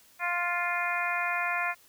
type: harmonic tone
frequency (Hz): 350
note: F4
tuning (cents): +4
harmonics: 2 / 3 / 4 / 5 / 6 / 7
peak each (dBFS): -34 / -34 / -34 / -34 / -34 / -34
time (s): 0.19-1.75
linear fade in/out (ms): 50
effects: white hiss -59 dBFS RMS until 1.88 s